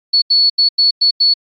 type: tone bursts at uneven times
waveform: sine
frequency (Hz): 4415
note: C#8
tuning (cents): -8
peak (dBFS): -8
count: 6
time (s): 0.13-0.22 / 0.3-0.5 / 0.58-0.69 / 0.78-0.91 / 1.01-1.11 / 1.2-1.34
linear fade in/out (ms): 10
effects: AAC 48 kbps